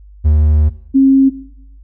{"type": "tone pair in turn", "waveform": ["triangle", "sine"], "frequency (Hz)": [76, 269.4], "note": ["D#2", "C#4"], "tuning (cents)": [-40, -49], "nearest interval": "octave + minor seventh", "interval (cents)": 2191, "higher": "second", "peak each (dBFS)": -5, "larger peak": "neither", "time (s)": [[0.24, 0.7], [0.94, 1.3]], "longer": "first", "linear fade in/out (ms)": 20, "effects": ["noise-tail reverb RT60 0.7 s tail -17 dB re dry", "added 50 Hz sine -36 dBFS peak until 1.83 s"]}